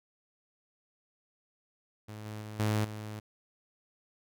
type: tone with level steps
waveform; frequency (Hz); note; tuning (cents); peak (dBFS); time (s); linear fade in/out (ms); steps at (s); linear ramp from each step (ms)
sawtooth; 106.9; A2; -49; -38 / -35 / -37 / -23 / -35; 2.08-3.2; 10; 2.25 / 2.41 / 2.59 / 2.84; 10
effects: none